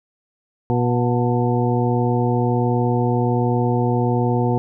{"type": "harmonic tone with a mistuned harmonic", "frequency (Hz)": 121.3, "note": "B2", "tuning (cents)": -31, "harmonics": [1, 2, 3, 4, 6, 7], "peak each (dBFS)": [-19, -22, -24, -25, -27, -27], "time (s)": [0.7, 4.58], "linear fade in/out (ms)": 0, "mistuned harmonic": 7, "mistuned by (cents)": 74, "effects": []}